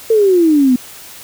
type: exponential sweep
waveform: sine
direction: down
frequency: 458.4 to 243.9 Hz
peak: -7 dBFS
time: 0.1-0.76 s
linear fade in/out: 5 ms
effects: white hiss -35 dBFS RMS until 1.23 s